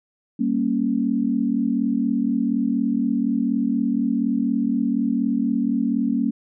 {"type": "chord", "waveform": "sine", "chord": "G diminished", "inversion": "none", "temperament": "equal", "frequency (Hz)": [196, 233.1, 277.2], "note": ["G3", "Bb3", "Db4"], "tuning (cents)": [0, 0, 0], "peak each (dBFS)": [-26, -21, -23], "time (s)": [0.39, 6.31], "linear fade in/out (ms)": 10, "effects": []}